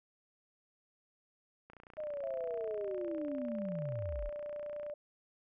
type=click train; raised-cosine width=0.5 ms; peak=-38 dBFS; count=96; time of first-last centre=1.7-4.899 s; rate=29.7 Hz
type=linear sweep; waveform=sine; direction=down; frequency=622.3 to 31.19 Hz; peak=-37 dBFS; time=1.97-4.3 s; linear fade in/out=20 ms
type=tone with pitch glide; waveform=sine; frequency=662 to 589.8 Hz; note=E5 to D5; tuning=+7 to +7 cents; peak=-39 dBFS; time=2.23-4.94 s; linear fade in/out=5 ms; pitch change=-200 cents; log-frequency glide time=2.56-3.04 s
effects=none